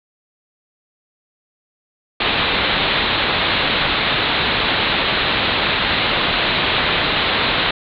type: low-pass noise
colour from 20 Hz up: white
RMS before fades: -18 dBFS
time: 2.2-7.71 s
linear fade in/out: 5 ms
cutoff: 4100 Hz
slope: 96 dB/octave
effects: none